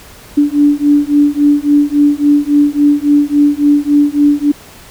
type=beating tone pair; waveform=sine; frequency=289.1 / 292.7 Hz; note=D4 / D4; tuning=-27 / -6 cents; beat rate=3.6 Hz; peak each=-10 dBFS; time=0.37-4.52 s; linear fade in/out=10 ms; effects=pink hiss -37 dBFS RMS until 4.9 s